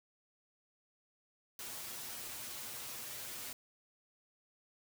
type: noise with comb filter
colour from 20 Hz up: white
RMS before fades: -45 dBFS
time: 1.59-3.53 s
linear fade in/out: 2 ms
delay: 8.2 ms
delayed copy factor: +0.65
effects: none